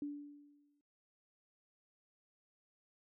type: tone with exponential decay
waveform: sine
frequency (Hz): 290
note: D4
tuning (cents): -22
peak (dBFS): -36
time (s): 0.02-0.81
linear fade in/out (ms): 2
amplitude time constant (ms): 170
effects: noise-tail reverb RT60 0.3 s tail -21 dB re dry